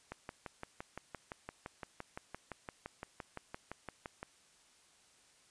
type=click train; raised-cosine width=0.5 ms; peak=-27 dBFS; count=25; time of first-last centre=0.12-4.23 s; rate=5.84 Hz; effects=white hiss -66 dBFS RMS until 5.5 s + resampled to 22050 Hz